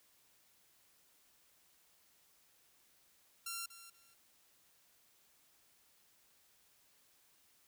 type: tone with echo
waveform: 5% pulse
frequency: 1370 Hz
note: F6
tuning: 34 cents flat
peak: -29 dBFS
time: 3.46-3.66 s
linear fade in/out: 5 ms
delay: 240 ms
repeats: 2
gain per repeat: -13 dB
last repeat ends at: 4.14 s
effects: white hiss -70 dBFS RMS until 7.67 s